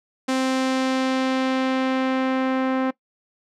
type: tone with low-pass filter sweep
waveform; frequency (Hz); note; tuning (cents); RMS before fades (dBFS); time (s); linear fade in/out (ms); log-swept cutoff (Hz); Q
sawtooth; 261.6; C4; 0; -22; 0.28-2.91; 10; 7800 to 1700; 0.85
effects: noise-tail reverb RT60 0.1 s tail -20 dB re dry